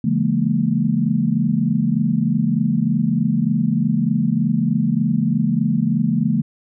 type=chord; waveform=sine; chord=A# half-diminished seventh; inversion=first; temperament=just; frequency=139.85 / 167.82 / 209.8 / 233.1 Hz; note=C#3 / E3 / G#3 / A#3; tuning=+16 / +31 / +18 / 0 cents; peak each=-23 / -21 / -20 / -20 dBFS; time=0.04-6.42 s; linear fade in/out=5 ms; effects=none